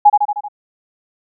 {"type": "tone with echo", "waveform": "sine", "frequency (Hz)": 830.6, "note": "G#5", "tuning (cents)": 0, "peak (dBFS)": -3, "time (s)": [0.05, 0.1], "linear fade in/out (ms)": 10, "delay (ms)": 77, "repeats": 5, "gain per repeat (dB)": -4, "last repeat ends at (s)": 0.485, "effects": []}